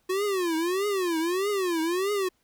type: tone with vibrato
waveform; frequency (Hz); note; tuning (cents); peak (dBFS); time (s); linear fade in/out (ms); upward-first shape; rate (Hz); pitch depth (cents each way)
square; 363.7; F#4; -30; -25; 0.09-2.29; 10; triangle; 1.6; 250
effects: pink hiss -70 dBFS RMS until 2.43 s

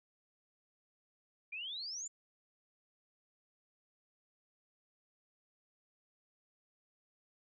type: exponential sweep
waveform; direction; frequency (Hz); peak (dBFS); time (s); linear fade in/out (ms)
sine; up; 2349 to 7300; -40; 1.52-2.08; 10
effects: none

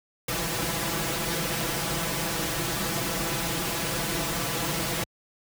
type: noise with comb filter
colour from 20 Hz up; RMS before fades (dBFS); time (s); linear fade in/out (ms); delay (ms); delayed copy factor
pink; -28; 0.28-5.04; 5; 6; +0.95
effects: high-pass 60 Hz 12 dB/octave

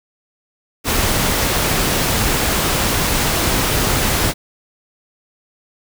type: noise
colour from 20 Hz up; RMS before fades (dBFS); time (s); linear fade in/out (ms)
pink; -17; 0.84-4.34; 50
effects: none

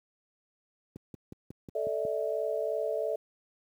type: click train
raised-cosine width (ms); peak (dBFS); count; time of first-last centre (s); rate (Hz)
3; -29; 7; 0.96-2.051; 5.5
type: chord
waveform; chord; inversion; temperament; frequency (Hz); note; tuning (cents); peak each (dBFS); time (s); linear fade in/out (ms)
sine; A suspended fourth; none; equal with one note detuned; 440 / 587.3 / 650.2; A4 / D5 / E5; 0 / 0 / -24; -33; 1.75-3.16; 5
effects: high-pass 100 Hz 12 dB/octave + 10-bit

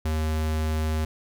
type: tone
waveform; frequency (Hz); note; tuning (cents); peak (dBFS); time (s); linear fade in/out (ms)
square; 78.2; D#2; +9; -24; 0.05-1.05; 5
effects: none

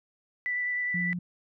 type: tone with vibrato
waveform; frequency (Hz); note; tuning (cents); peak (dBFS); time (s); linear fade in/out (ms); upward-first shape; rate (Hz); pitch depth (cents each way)
sine; 1975.5; B6; 0; -27; 0.46-1.13; 0; sine; 9.7; 11
type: tone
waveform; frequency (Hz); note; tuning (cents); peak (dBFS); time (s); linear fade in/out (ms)
sine; 176.7; F3; +21; -30; 0.94-1.19; 5
effects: none

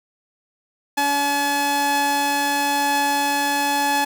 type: tone pair together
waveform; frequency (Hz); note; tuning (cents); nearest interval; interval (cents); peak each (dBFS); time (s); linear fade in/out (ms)
sawtooth; 285 / 854; C#4 / G#5; +48 / +48; octave + perfect fifth; 1900; -22 / -15; 0.97-4.05; 10
effects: none

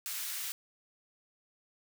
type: high-pass noise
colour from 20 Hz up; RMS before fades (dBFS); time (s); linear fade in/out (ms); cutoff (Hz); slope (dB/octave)
white; -38; 0.06-0.52; 0; 1500; 12
effects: none

